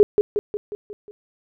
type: tone with echo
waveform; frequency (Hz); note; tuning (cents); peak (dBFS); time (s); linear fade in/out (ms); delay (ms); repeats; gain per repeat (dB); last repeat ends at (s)
sine; 415.3; G#4; 0; -7; 0-0.03; 0; 180; 6; -5; 1.11
effects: none